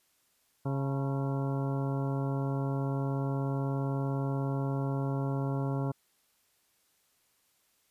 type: harmonic tone with a mistuned harmonic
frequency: 136.9 Hz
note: C#3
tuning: 21 cents flat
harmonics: 1 / 2 / 3 / 4 / 5 / 6 / 7 / 8 / 10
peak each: -30 / -36 / -40 / -42 / -44 / -46 / -47 / -48 / -50 dBFS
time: 0.65-5.92 s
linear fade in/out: 10 ms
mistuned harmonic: 6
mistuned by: +84 cents
effects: white hiss -71 dBFS RMS until 7.9 s + resampled to 32000 Hz